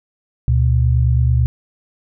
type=tone pair together; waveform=sine; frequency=72.01 / 121.1 Hz; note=D2 / B2; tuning=-33 / -34 cents; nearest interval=major sixth; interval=899 cents; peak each=-14 dBFS; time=0.48-1.46 s; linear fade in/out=0 ms; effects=none